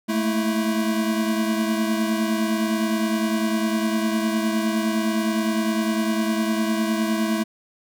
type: tone cluster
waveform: square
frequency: 217.2 / 227 / 328.9 Hz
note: A3 / A#3 / E4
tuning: -22 / -46 / -4 cents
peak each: -23 / -29 / -27 dBFS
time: 0.08-7.44 s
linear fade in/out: 20 ms
effects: none